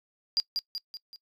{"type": "tone with echo", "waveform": "triangle", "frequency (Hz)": 4802, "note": "D8", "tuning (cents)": 38, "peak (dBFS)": -18, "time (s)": [0.37, 0.4], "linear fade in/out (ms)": 0, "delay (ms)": 190, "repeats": 4, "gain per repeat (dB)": -6, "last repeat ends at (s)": 1.16, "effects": ["noise-tail reverb RT60 0.1 s tail -24 dB re dry", "tanh soft clip ceiling -20 dBFS"]}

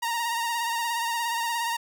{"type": "tone with vibrato", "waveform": "sawtooth", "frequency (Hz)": 932.3, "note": "A#5", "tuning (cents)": 0, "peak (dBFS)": -22, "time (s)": [0.02, 1.77], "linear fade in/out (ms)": 10, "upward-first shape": "sine", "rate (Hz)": 17, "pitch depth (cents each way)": 39, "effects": []}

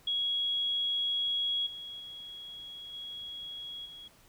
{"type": "tone with level steps", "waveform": "sine", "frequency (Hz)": 3322, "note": "G#7", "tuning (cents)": 0, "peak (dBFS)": [-28, -40, -42, -39, -45], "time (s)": [0.07, 4.08], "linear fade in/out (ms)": 5, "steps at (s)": [1.66, 1.99, 2.93, 3.85], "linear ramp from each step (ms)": 10, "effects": ["pink hiss -61 dBFS RMS until 4.28 s"]}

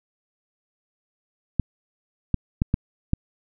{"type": "clicks", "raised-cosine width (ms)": 5, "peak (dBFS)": -7, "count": 5, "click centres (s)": [1.597, 2.343, 2.619, 2.741, 3.134], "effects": []}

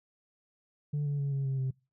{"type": "tone with pitch steps", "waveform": "sine", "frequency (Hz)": [146.7, 143.52, 140.4, 137.35, 134.37, 131.45], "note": ["D3", "D3", "C#3", "C#3", "C3", "C3"], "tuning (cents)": [-2, -40, 22, -16, 46, 8], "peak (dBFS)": -26, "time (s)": [0.93, 1.71], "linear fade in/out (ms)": 10, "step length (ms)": 130, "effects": ["noise-tail reverb RT60 0.3 s tail -26 dB re dry", "tanh soft clip ceiling -27 dBFS"]}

